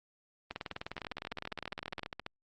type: two click trains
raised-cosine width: 0.3 ms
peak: -22 / -23 dBFS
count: 31 / 20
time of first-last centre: 0.51-2.033 / 0.98-2.264 s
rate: 19.7 / 14.8 Hz
effects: Opus 24 kbps